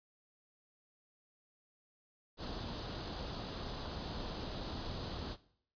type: noise with comb filter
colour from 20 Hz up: pink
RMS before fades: -42 dBFS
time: 2.37-5.37 s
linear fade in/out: 50 ms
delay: 0.23 ms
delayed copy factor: +0.6
effects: noise-tail reverb RT60 0.6 s tail -18 dB re dry + resampled to 11025 Hz